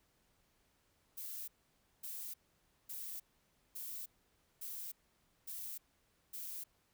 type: noise bursts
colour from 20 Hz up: violet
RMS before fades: -45 dBFS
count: 7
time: 1.17-6.64 s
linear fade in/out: 10 ms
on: 310 ms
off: 550 ms
effects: pink hiss -75 dBFS RMS until 6.93 s